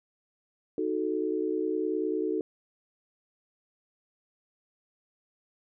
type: chord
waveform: sine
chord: D# diminished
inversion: none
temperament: equal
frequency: 311.1 / 370 / 440 Hz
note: D#4 / F#4 / A4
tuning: 0 / 0 / 0 cents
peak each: -31 dBFS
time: 0.78-2.41 s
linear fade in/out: 2 ms
effects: none